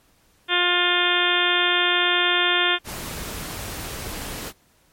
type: harmonic tone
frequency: 353.9 Hz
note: F4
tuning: 23 cents sharp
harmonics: 1 / 2 / 3 / 4 / 5 / 6 / 7 / 8 / 9 / 10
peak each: -27 / -29 / -28 / -25 / -25 / -29 / -27 / -29 / -25 / -24 dBFS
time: 0.48-2.79 s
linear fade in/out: 50 ms
type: noise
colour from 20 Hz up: pink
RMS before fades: -32 dBFS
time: 2.84-4.53 s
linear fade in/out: 50 ms
effects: pink hiss -60 dBFS RMS until 4.92 s + MP3 64 kbps